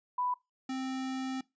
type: tone pair in turn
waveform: sine / square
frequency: 992 / 262.1 Hz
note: B5 / C4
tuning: +7 / +3 cents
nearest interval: octave + major seventh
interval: 2304 cents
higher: first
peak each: -29 / -34 dBFS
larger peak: first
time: 0.18-0.34 / 0.69-1.41 s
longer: second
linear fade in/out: 5 ms
effects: noise-tail reverb RT60 0.2 s tail -21 dB re dry + resampled to 16000 Hz